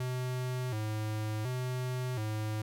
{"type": "tone with vibrato", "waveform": "square", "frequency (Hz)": 116.9, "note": "A#2", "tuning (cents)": 5, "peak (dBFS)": -33, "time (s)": [0, 2.62], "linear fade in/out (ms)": 5, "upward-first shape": "square", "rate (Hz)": 0.69, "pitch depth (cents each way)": 140, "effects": []}